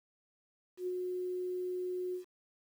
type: tone with ADSR envelope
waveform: sine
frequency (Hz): 363.5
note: F#4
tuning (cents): -31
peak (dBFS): -32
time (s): 0.77-2.25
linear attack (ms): 100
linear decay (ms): 37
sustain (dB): -2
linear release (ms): 110
effects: 10-bit